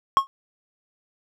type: tone with exponential decay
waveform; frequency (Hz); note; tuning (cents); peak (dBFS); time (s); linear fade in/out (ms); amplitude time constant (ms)
triangle; 1087; C#6; -34; -7; 0.17-0.27; 0; 21
effects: none